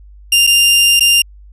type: tone with dropouts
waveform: sawtooth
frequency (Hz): 2794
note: F7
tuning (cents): 0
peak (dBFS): -4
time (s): 0.32-1.22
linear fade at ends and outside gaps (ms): 5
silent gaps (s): 0.468-0.472 / 0.996-1.006
effects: added 50 Hz sine -36 dBFS peak until 1.52 s + resampled to 32000 Hz